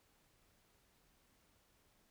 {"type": "silence", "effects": ["pink hiss -73 dBFS RMS until 2.1 s"]}